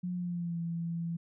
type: tone with pitch glide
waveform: sine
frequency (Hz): 179.2 to 168.17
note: F3 to E3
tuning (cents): +45 to +35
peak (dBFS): -32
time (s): 0.03-1.17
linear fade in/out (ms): 10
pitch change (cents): -110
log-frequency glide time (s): 0.14-0.59
effects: none